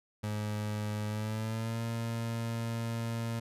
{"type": "tone with pitch glide", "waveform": "30% pulse", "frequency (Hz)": [105.7, 115.27], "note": ["G#2", "A#2"], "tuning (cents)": [31, -19], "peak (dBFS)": -30, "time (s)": [0.23, 3.4], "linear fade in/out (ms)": 10, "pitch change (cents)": 150, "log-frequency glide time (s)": [1.07, 1.82], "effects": ["resampled to 32000 Hz"]}